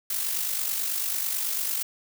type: noise with amplitude modulation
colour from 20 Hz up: blue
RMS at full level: -26 dBFS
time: 0.1-1.83 s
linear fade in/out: 5 ms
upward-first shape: sine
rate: 49.1 Hz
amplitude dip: 50%
effects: none